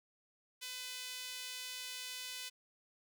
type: tone with high-pass filter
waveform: sawtooth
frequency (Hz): 503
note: B4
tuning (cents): +32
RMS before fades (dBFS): -45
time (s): 0.61-2.5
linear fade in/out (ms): 20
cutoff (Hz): 3100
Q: 1.2
effects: none